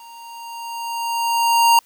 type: tone with level ramp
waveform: square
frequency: 931 Hz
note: A#5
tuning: 2 cents flat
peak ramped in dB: -40 to -10 dBFS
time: 0-1.79 s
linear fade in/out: 2 ms
effects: white hiss -55 dBFS RMS until 1.85 s